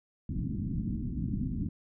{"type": "low-pass noise", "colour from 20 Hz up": "white", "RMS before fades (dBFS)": -33, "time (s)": [0.29, 1.69], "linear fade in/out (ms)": 2, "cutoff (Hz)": 270, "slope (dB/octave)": 48, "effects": []}